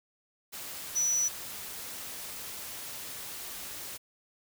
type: tone in noise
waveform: sine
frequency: 5920 Hz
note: F#8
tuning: in tune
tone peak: -25 dBFS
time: 0.95-1.29 s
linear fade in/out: 20 ms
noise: white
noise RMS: -41 dBFS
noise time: 0.52-3.98 s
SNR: +13 dB
effects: none